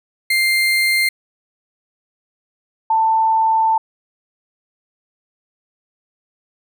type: tone pair in turn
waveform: 35% pulse / sine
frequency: 2100 / 889.3 Hz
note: C7 / A5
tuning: +6 / +18 cents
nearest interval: octave + minor third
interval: 1488 cents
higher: first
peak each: -12 dBFS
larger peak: neither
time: 0.3-1.09 / 2.9-3.78 s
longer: second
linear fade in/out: 5 ms
effects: none